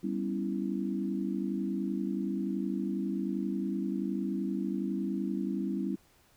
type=chord; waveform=sine; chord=C# half-diminished seventh; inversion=second; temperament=equal; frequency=196 / 246.9 / 277.2 / 329.6 Hz; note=G3 / B3 / C#4 / E4; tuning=0 / 0 / 0 / 0 cents; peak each=-33 / -38 / -36 / -36 dBFS; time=0.03-5.96 s; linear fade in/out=10 ms; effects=pink hiss -64 dBFS RMS until 6.36 s